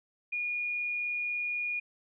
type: tone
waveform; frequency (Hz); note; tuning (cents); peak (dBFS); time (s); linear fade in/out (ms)
sine; 2439; D#7; -35; -30; 0.32-1.8; 10
effects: none